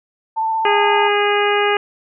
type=tone with vibrato; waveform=sine; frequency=889 Hz; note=A5; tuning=18 cents sharp; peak=-16 dBFS; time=0.36-1.09 s; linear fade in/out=20 ms; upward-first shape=sine; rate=16 Hz; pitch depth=17 cents each way
type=harmonic tone; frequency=410.8 Hz; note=G#4; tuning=19 cents flat; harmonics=1 / 2 / 3 / 4 / 5 / 6 / 7; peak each=-17 / -20 / -22 / -23 / -24 / -25 / -25 dBFS; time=0.65-1.77 s; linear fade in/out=2 ms
effects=none